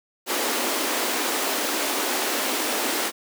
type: high-pass noise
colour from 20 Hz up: pink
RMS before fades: -25 dBFS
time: 0.26-3.12 s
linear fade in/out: 50 ms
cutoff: 250 Hz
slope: 48 dB/octave
effects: none